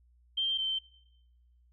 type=tone pair in turn; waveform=sine; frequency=3154 / 3107 Hz; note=G7 / G7; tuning=+10 / -16 cents; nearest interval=unison; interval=26 cents; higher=first; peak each=-27 / -29 dBFS; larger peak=first; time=0.37-0.58 / 0.58-0.79 s; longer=neither; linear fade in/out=10 ms; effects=noise-tail reverb RT60 1.0 s tail -24 dB re dry + added 60 Hz sine -61 dBFS peak until 1.72 s